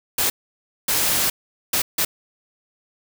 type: noise bursts at uneven times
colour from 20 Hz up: white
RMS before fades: -20 dBFS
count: 4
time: 0.18-0.3 / 0.88-1.3 / 1.73-1.82 / 1.98-2.05 s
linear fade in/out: 5 ms
effects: none